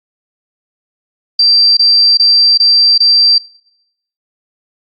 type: tone bursts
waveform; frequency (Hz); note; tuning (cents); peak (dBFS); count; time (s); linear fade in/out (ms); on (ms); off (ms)
sine; 4699; D8; 0; -5; 5; 1.39-3.382; 5; 380; 23
effects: noise-tail reverb RT60 0.8 s tail -24 dB re dry + Opus 48 kbps